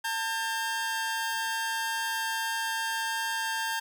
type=tone pair together; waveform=sawtooth; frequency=900.4 / 1601 Hz; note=A5 / G6; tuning=+40 / +36 cents; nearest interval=minor seventh; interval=996 cents; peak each=-28 dBFS; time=0.04-3.8 s; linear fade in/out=10 ms; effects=10-bit